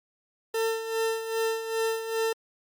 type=tone with tremolo; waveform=40% pulse; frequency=449.3 Hz; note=A4; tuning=36 cents sharp; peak=-23 dBFS; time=0.54-2.33 s; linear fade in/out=5 ms; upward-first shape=sine; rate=2.5 Hz; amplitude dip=65%; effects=Opus 48 kbps